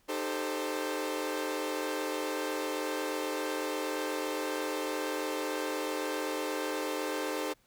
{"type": "chord", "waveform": "sawtooth", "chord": "A half-diminished seventh", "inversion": "second", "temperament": "equal with one note detuned", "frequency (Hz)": [305.8, 392, 440, 523.3], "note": ["Eb4", "G4", "A4", "C5"], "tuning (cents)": [-30, 0, 0, 0], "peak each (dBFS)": [-33, -35, -34, -33], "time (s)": [0.08, 7.54], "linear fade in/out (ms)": 20, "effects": ["pink hiss -68 dBFS RMS until 7.66 s"]}